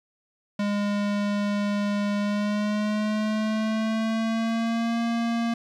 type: tone with pitch glide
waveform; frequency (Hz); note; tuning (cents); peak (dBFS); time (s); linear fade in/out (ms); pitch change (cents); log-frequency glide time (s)
square; 204.5 to 232.2; G#3 to A#3; -26 to -7; -24; 0.59-5.54; 5; +219; 2.18-5
effects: low-pass 5000 Hz 12 dB/octave + 9-bit